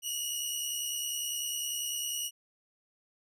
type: tone pair together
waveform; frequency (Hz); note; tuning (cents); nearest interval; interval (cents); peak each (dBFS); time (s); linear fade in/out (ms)
15% pulse; 2853 / 2923; F7 / F#7; +36 / -22; unison; 42; -30 / -27; 0.02-2.31; 50
effects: none